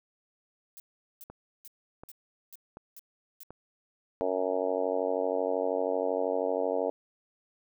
violet noise bursts, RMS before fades -47 dBFS, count 7, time 0.77-3.433 s, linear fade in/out 0 ms, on 29 ms, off 410 ms
click train, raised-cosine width 1 ms, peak -30 dBFS, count 4, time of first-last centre 1.3-3.506 s, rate 1.36 Hz
harmonic tone, 92.8 Hz, F#2, 6 cents sharp, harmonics 3 / 4 / 5 / 6 / 7 / 8 / 9 / 10, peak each -37 / -39 / -31 / -32 / -33 / -41 / -39 / -47 dBFS, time 4.21-6.9 s, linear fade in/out 0 ms
effects none

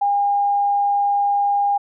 sine tone, 809 Hz, G#5, 46 cents flat, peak -15 dBFS, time 0.01-1.78 s, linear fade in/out 10 ms, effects none

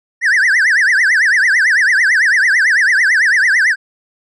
triangle tone with vibrato, 1760 Hz, A6, in tune, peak -7 dBFS, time 0.21-3.76 s, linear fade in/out 50 ms, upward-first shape triangle, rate 9 Hz, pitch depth 290 cents each way, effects resampled to 24000 Hz

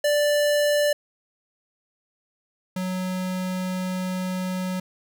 square tone pair in turn, 587.3 / 184.61 Hz, D5 / F#3, 0 / -4 cents, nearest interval octave + minor sixth, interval 2004 cents, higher first, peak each -19 / -26 dBFS, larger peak first, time 0.04-0.93 / 2.76-4.8 s, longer second, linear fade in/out 5 ms, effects none

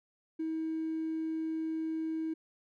triangle tone with hard clipping, 320 Hz, D#4, 49 cents sharp, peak -32 dBFS, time 0.39-2.34 s, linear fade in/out 10 ms, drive 3 dB, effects none

